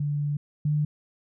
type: tone pair in turn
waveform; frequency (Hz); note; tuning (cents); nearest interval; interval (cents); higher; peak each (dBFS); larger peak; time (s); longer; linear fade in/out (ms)
sine; 145.9 / 149.48; D3 / D3; -11 / +31; unison; 42; second; -24 / -21; second; 0-0.37 / 0.65-0.85; first; 5
effects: none